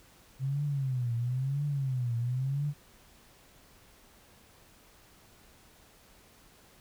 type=tone with vibrato; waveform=sine; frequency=130.8 Hz; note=C3; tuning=in tune; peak=-28 dBFS; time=0.39-2.74 s; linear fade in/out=50 ms; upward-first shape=triangle; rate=0.99 Hz; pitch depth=210 cents each way; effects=pink hiss -59 dBFS RMS until 6.8 s